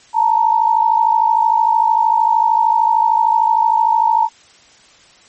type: tone pair together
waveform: sine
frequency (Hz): 880 / 933.2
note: A5 / A#5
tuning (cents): 0 / +2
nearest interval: minor second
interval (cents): 102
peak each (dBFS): -13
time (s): 0.13-4.29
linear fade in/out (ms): 50
effects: white hiss -47 dBFS RMS until 5.28 s + MP3 32 kbps